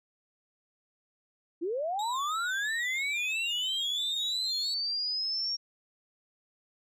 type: linear sweep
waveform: sine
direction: up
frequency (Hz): 311.1 to 5588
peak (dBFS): -29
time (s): 1.61-5.57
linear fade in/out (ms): 20
type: tone with vibrato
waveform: 30% pulse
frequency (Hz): 3685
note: A#7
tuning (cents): -21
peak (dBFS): -35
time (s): 1.99-4.74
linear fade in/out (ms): 2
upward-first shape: sine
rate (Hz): 3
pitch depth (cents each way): 120
effects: resampled to 32000 Hz